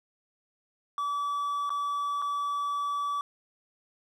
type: tone with dropouts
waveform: triangle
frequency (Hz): 1150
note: D6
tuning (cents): -37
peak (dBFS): -26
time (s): 0.98-3.21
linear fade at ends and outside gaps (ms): 1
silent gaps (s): 1.694-1.703 / 2.218-2.222
effects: none